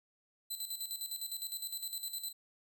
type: tone with tremolo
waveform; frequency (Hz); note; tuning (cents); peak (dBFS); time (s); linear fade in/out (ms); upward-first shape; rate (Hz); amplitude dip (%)
10% pulse; 4027; B7; +33; -30; 0.5-2.33; 10; square; 9.8; 65
effects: none